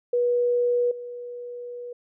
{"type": "tone with level steps", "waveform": "sine", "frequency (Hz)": 485.5, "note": "B4", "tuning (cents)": -30, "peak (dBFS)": [-19, -33], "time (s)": [0.13, 1.93], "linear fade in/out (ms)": 5, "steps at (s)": 0.91, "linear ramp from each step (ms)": 5, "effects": []}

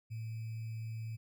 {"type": "tone with sample-and-hold", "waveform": "sine", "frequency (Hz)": 112, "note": "A2", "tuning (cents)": 31, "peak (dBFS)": -38, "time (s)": [0.1, 1.17], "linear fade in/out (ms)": 20, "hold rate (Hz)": 2450, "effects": []}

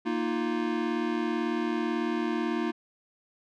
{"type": "chord", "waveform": "square", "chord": "Bb suspended fourth", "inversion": "none", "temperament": "equal", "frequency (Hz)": [233.1, 311.1, 349.2], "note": ["Bb3", "Eb4", "F4"], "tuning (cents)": [0, 0, 0], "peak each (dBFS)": -32, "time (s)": [0.05, 2.72], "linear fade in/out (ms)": 20, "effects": ["low-pass 3000 Hz 12 dB/octave"]}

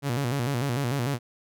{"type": "tone with vibrato", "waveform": "sawtooth", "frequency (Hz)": 130, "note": "C3", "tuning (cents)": -11, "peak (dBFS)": -21, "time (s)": [0.02, 1.19], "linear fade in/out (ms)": 50, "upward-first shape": "square", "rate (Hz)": 6.7, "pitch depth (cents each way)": 140, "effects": []}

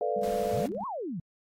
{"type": "chord", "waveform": "sine", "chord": "B half-diminished seventh", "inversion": "third", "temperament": "equal", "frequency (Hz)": [440, 493.9, 587.3, 698.5], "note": ["A4", "B4", "D5", "F5"], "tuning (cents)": [0, 0, 0, 0], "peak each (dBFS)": -32, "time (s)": [0.01, 0.66], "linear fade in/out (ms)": 2}
{"type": "tone with tremolo", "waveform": "sine", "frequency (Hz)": 202.4, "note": "G#3", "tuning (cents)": -44, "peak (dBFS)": -35, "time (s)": [0.16, 0.84], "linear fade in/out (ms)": 5, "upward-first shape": "square", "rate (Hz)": 17, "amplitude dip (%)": 65}
{"type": "noise", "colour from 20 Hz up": "pink", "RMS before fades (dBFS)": -44, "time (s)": [0.23, 0.67], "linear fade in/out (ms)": 2}
{"type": "exponential two-way sweep", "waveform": "sine", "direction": "up then down", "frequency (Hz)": [92.5, 1135, 148.7], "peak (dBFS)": -32, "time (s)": [0.53, 1.2], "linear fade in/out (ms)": 5, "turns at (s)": 0.86}
{"effects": ["AAC 48 kbps"]}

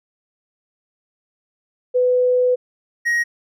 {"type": "tone pair in turn", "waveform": ["sine", "triangle"], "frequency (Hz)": [499.4, 1885.5], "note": ["B4", "A#6"], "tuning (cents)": [19, 19], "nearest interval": "octave + major seventh", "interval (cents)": 2300, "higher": "second", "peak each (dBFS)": [-13, -14], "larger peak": "first", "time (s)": [[1.94, 2.56], [3.05, 3.24]], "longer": "first", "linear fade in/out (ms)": 20, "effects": []}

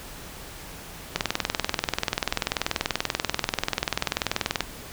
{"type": "click train", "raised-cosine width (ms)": 0.2, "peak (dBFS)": -5, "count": 72, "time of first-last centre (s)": [1.16, 4.607], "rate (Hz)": 20.6, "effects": ["pink hiss -41 dBFS RMS until 4.92 s"]}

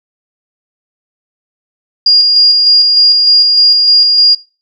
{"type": "tone with tremolo", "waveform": "sine", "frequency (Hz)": 4835, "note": "D8", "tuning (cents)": 50, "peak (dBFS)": -3, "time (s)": [2.06, 4.35], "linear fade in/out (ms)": 5, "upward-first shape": "square", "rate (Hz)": 3.3, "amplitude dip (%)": 30, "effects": ["noise-tail reverb RT60 0.4 s tail -24 dB re dry"]}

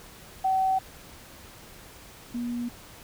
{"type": "tone pair in turn", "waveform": "sine", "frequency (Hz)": [761, 240.1], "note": ["F#5", "B3"], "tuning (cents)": [48, -49], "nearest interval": "octave + minor sixth", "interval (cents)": 1997, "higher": "first", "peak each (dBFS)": [-21, -28], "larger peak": "first", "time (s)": [[0.44, 0.79], [2.34, 2.69]], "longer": "neither", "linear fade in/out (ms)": 10, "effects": ["pink hiss -48 dBFS RMS until 3.03 s"]}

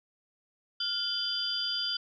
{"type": "tone cluster", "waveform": "sine", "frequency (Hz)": [1417, 3068, 3459, 4780], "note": ["F6", "G7", "A7", "D8"], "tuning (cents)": [25, -38, -30, 30], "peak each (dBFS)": [-40, -34, -37, -32], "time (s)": [0.8, 1.97], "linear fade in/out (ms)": 5, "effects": []}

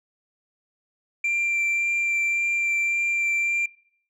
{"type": "tone with vibrato", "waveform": "sine", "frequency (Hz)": 2363, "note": "D7", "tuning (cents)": 10, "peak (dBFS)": -18, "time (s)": [1.24, 3.66], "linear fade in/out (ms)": 5, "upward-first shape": "sine", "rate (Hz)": 1.8, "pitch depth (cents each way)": 9, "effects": ["noise-tail reverb RT60 0.6 s tail -24 dB re dry", "tanh soft clip ceiling -20 dBFS"]}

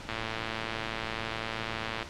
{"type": "click train", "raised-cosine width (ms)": 0.3, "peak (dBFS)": -17, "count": 218, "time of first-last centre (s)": [0.09, 2.027], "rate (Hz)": 112, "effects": ["pink hiss -43 dBFS RMS until 2.09 s", "low-pass 5000 Hz 12 dB/octave"]}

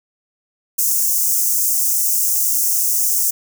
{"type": "high-pass noise", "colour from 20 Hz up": "white", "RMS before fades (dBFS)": -17, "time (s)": [0.78, 3.31], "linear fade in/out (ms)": 10, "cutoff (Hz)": 5800, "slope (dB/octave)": 48, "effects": []}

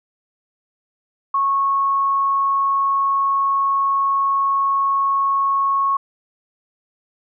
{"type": "tone", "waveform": "sine", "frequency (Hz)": 1100, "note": "C#6", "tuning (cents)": -14, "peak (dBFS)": -15, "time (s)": [1.34, 5.97], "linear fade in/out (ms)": 5, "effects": []}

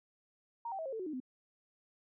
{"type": "tone with pitch steps", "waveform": "sine", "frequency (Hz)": [932.3, 775, 644.2, 535.5, 445.1, 370, 307.5, 255.6], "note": ["A#5", "G5", "E5", "C5", "A4", "F#4", "D#4", "C4"], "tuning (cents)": [0, -20, -40, 40, 20, 0, -20, -40], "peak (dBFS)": -37, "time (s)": [0.65, 1.202], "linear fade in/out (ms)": 5, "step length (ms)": 69, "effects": []}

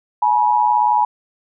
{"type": "tone pair together", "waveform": "sine", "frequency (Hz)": [848, 966.4], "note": ["G#5", "B5"], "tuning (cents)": [36, -38], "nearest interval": "major second", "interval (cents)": 226, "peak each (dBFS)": [-15, -15], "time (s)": [0.22, 1.05], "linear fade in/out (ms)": 5, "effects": []}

